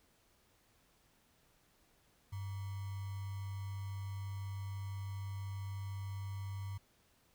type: tone with sample-and-hold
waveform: sine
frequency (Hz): 98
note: G2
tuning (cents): 0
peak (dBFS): -39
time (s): 2.32-6.78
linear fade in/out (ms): 10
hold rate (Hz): 1050
effects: pink hiss -71 dBFS RMS until 7.34 s